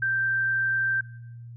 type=tone; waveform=sine; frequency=1568 Hz; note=G6; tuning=in tune; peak=-22 dBFS; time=0.02-1.01 s; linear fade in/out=5 ms; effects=noise-tail reverb RT60 0.7 s tail -20 dB re dry + added 118 Hz sine -39 dBFS peak until 1.56 s